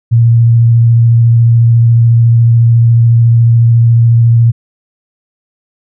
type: tone with vibrato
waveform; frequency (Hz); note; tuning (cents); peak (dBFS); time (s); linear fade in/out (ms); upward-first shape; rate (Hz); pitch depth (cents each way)
sine; 116.54; A#2; 0; -3; 0.11-4.52; 20; sine; 14; 15
effects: none